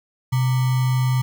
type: tone with sample-and-hold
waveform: sine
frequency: 127.7 Hz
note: C3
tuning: 42 cents flat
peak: -16 dBFS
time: 0.32-1.22 s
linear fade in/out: 10 ms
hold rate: 1050 Hz
effects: none